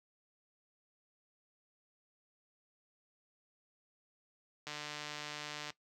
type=click train; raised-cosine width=0.2 ms; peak=-25 dBFS; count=155; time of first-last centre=4.67-5.704 s; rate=149 Hz; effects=noise-tail reverb RT60 0.1 s tail -17 dB re dry + high-pass 80 Hz 12 dB/octave